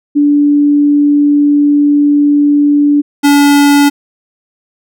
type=tone pair in turn; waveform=sine / square; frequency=290.6 / 286.3 Hz; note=D4 / D4; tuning=-18 / -44 cents; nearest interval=unison; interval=26 cents; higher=first; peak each=-5 dBFS; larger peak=neither; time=0.15-3.02 / 3.23-3.9 s; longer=first; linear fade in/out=20 ms; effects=none